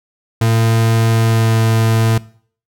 40% pulse tone with pitch glide, 113.3 to 112.39 Hz, A#2 to A2, -49 to +37 cents, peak -10 dBFS, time 0.41-2.18 s, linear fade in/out 5 ms, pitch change -14 cents, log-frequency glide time 1.12-1.6 s, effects noise-tail reverb RT60 0.5 s tail -20 dB re dry

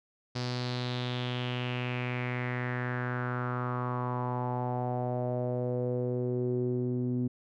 sawtooth tone with low-pass filter sweep, 124 Hz, B2, 7 cents sharp, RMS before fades -32 dBFS, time 0.35-7.28 s, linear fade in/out 10 ms, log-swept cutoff 4900 to 280 Hz, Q 4.4, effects none

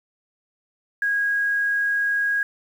sine tone with quantisation, 1643 Hz, G#6, 19 cents flat, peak -19 dBFS, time 1.02-2.43 s, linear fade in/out 2 ms, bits 8, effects none

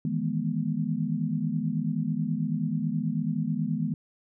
sine chord, E major seventh, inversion third, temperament equal with one note detuned, 155.56 / 164.81 / 207.7 / 242.1 Hz, D#3 / E3 / G#3 / B3, 0 / 0 / 0 / -34 cents, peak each -31 dBFS, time 0.05-3.94 s, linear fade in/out 2 ms, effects none

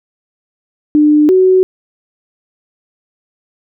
sine tone pair in turn, 299.7 / 373.3 Hz, D4 / F#4, +35 / +15 cents, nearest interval major third, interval 380 cents, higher second, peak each -5 dBFS, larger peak neither, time 0.95-1.29 / 1.29-1.63 s, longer neither, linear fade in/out 0 ms, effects none

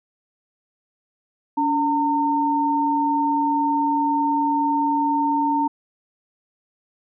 sine tone pair together, 286.4 / 911 Hz, D4 / A#5, -43 / -40 cents, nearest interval octave + minor sixth, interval 2003 cents, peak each -22 / -19 dBFS, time 1.57-5.68 s, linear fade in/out 10 ms, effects none

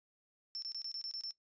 sine tone bursts, 5370 Hz, E8, 31 cents sharp, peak -38 dBFS, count 8, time 0.55-1.308 s, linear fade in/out 0 ms, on 72 ms, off 26 ms, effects noise-tail reverb RT60 0.1 s tail -18 dB re dry + resampled to 16000 Hz

